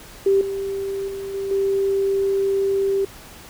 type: tone with level steps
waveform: sine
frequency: 392 Hz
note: G4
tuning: in tune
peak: -13 / -23 / -27 / -23 / -17 dBFS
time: 0.26-3.05 s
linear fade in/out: 5 ms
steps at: 0.41 / 1.08 / 1.34 / 1.51 s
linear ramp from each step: 2 ms
effects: pink hiss -42 dBFS RMS until 3.49 s